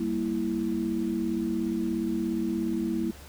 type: chord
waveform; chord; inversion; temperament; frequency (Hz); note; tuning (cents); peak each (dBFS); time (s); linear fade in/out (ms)
sine; E diminished; first; equal; 196 / 233.1 / 329.6; G3 / Bb3 / E4; 0 / 0 / 0; -32 / -30 / -29; 0-3.11; 5
effects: added 71 Hz sine -47 dBFS peak until 3.28 s + pink hiss -49 dBFS RMS until 3.28 s